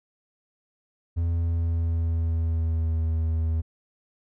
triangle tone with pitch glide, 84.3 to 80.73 Hz, E2 to E2, +39 to -36 cents, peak -20 dBFS, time 1.16-3.62 s, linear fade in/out 20 ms, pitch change -75 cents, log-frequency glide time 1.28-3.01 s, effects none

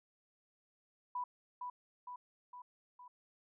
sine tone with echo, 987.8 Hz, B5, in tune, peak -36 dBFS, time 1.15-1.24 s, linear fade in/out 5 ms, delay 460 ms, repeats 4, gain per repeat -4 dB, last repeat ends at 3.08 s, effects none

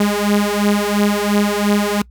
sawtooth beating tone pair, 204.3 / 207.2 Hz, G#3 / G#3, -28 / -4 cents, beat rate 2.9 Hz, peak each -13 dBFS, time 0-2.02 s, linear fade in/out 5 ms, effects noise-tail reverb RT60 0.1 s tail -24 dB re dry + added 60 Hz sine -41 dBFS peak until 2.1 s

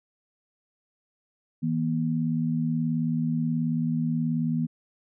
sine tone pair together, 160.91 / 239.5 Hz, E3 / A#3, -41 / +47 cents, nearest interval perfect fifth, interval 688 cents, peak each -26 dBFS, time 1.62-4.67 s, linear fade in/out 20 ms, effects none

